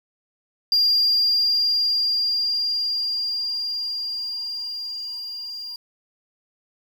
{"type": "tone with level ramp", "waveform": "sine", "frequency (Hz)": 4793, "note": "D8", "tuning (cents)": 34, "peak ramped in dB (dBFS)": [-13, -31], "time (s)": [0.72, 5.76], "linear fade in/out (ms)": 2, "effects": ["tanh soft clip ceiling -13 dBFS", "8-bit"]}